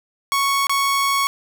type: tone with dropouts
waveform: sawtooth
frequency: 1108.7 Hz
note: C#6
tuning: in tune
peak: -13 dBFS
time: 0.32-1.27 s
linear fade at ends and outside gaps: 0 ms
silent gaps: 0.669-0.695 s
effects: none